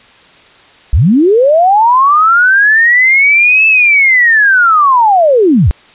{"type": "linear two-way sweep", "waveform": "sine", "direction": "up then down", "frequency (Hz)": [47.15, 2637, 47.15], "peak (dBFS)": -4, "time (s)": [0.93, 5.71], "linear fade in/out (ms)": 0, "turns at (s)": 3.67, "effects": ["white hiss -41 dBFS RMS until 5.94 s", "resampled to 8000 Hz"]}